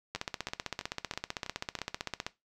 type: two click trains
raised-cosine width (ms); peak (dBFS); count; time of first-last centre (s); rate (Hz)
0.2; -16 / -22; 34 / 6; 0.15-2.265 / 0.16-1.789; 15.6 / 3.07
effects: noise-tail reverb RT60 0.2 s tail -17 dB re dry